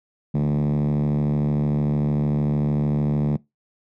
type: tone with band-pass filter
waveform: 5% pulse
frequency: 73.3 Hz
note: D2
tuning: 3 cents flat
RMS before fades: -21 dBFS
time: 0.34-3.37 s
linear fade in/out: 10 ms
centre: 170 Hz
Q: 6.1
effects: noise-tail reverb RT60 0.2 s tail -23 dB re dry